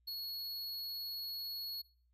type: tone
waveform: square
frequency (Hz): 4347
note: C#8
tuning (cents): -35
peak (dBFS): -40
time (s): 0.07-1.82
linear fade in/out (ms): 10
effects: noise-tail reverb RT60 0.4 s tail -19 dB re dry + added 60 Hz sine -70 dBFS peak until 2.13 s